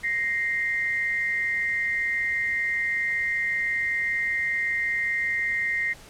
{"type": "tone pair together", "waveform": "sine", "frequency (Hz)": [1867.8, 2093], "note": ["A#6", "C7"], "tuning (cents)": [3, 0], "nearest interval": "major second", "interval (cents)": 197, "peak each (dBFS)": -26, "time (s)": [0.03, 5.94], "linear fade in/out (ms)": 20, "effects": ["pink hiss -48 dBFS RMS until 6.09 s", "low-pass 11000 Hz 12 dB/octave"]}